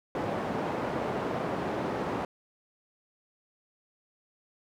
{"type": "band-pass noise", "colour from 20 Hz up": "white", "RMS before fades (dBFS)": -32, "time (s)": [0.15, 2.25], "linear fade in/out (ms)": 2, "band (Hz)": [120, 730], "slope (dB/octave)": 12, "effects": []}